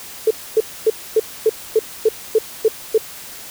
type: tone bursts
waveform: sine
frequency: 440 Hz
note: A4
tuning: in tune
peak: -9 dBFS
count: 10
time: 0.27-2.98 s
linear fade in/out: 5 ms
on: 37 ms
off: 260 ms
effects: white hiss -35 dBFS RMS until 3.5 s